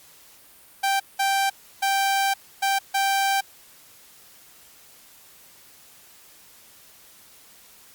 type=tone bursts at uneven times; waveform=sawtooth; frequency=784 Hz; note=G5; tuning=in tune; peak=-16 dBFS; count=5; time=0.83-1 / 1.19-1.5 / 1.82-2.34 / 2.62-2.79 / 2.94-3.41 s; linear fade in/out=10 ms; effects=white hiss -51 dBFS RMS until 7.94 s + Opus 48 kbps